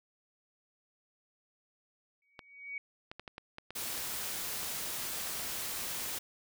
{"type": "tone with exponential growth", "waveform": "sine", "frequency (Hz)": 2253, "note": "C#7", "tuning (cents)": 28, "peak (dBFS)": -35, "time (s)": [2.22, 2.78], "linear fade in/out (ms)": 2, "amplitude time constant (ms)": 120}
{"type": "clicks", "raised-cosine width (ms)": 0.3, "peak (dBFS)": -27, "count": 10, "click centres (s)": [2.392, 3.115, 3.196, 3.278, 3.381, 3.584, 3.706, 3.978, 4.63, 5.396]}
{"type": "noise", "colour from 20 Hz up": "white", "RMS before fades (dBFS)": -38, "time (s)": [3.75, 6.19], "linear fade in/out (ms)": 10}
{"effects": []}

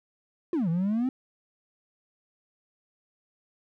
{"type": "exponential two-way sweep", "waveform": "triangle", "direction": "down then up", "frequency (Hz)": [370, 160, 266.1], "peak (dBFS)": -21, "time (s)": [0.53, 1.09], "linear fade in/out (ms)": 2, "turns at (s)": 0.69, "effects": ["tanh soft clip ceiling -17 dBFS"]}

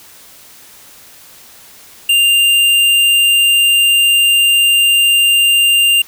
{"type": "tone with hard clipping", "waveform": "sine", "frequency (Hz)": 2794, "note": "F7", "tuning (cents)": 0, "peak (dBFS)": -9, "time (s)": [2.09, 6.02], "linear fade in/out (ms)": 5, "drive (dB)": 13, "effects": ["white hiss -40 dBFS RMS until 6.07 s"]}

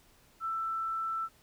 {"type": "tone", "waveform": "sine", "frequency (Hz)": 1329, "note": "E6", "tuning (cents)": 14, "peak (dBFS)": -31, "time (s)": [0.4, 1.29], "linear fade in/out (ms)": 50, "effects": ["pink hiss -63 dBFS RMS until 1.42 s"]}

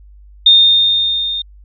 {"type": "tone with level ramp", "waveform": "sine", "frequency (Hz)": 3651, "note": "A#7", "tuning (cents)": -37, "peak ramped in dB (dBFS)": [-3, -18], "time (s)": [0.46, 1.42], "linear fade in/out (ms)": 5, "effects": ["added 50 Hz sine -38 dBFS peak until 1.64 s"]}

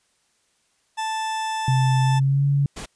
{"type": "tone", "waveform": "40% pulse", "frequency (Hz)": 880, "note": "A5", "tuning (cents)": 0, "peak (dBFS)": -23, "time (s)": [0.97, 2.2], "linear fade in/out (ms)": 20}
{"type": "tone with pitch glide", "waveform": "sine", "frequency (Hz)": [130.8, 141], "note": ["C3", "C#3"], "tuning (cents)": [0, 30], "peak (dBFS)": -16, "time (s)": [1.68, 2.66], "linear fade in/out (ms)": 2, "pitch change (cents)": 130, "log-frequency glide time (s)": [2.02, 2.45]}
{"type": "noise", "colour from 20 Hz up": "pink", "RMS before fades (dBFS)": -34, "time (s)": [2.76, 2.86], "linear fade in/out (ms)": 10}
{"effects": ["white hiss -66 dBFS RMS until 2.95 s", "resampled to 22050 Hz"]}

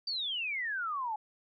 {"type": "exponential sweep", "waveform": "sine", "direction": "down", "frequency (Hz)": [4699, 830], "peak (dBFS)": -32, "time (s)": [0.07, 1.16], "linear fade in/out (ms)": 5, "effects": []}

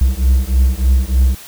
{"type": "beating tone pair", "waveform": "triangle", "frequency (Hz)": [62.8, 66.1], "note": ["B1", "C2"], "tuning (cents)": [30, 18], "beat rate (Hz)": 3.3, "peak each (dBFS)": -11, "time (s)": [0.01, 1.35], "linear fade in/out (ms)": 5, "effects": ["white hiss -36 dBFS RMS until 1.47 s"]}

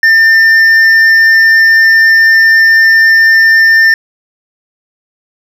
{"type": "tone with hard clipping", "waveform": "sine", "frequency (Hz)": 1798, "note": "A6", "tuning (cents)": 37, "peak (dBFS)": -4, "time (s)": [0.03, 3.94], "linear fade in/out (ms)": 2, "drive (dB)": 4, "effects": []}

